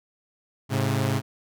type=tone pair together; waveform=sawtooth; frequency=106.6 / 134.31 Hz; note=G#2 / C3; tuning=+46 / +46 cents; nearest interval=major third; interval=400 cents; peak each=-21 dBFS; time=0.69-1.22 s; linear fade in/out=50 ms; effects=none